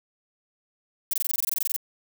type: noise bursts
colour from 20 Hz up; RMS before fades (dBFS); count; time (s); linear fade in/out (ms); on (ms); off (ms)
violet; -25; 15; 1.11-1.764; 2; 24; 21
effects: none